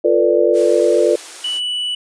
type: chord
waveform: sine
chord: B half-diminished seventh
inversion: second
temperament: equal with one note detuned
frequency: 349.2 / 445.4 / 493.9 / 587.3 Hz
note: F4 / A4 / B4 / D5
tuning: 0 / +21 / 0 / 0 cents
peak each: -16 dBFS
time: 0.04-1.16 s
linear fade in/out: 10 ms
type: high-pass noise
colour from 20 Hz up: white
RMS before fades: -33 dBFS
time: 0.53-1.61 s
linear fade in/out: 50 ms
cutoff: 290 Hz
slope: 96 dB/octave
type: tone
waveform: triangle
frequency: 2960 Hz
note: F#7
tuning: in tune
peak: -17 dBFS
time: 1.44-1.95 s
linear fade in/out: 5 ms
effects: resampled to 22050 Hz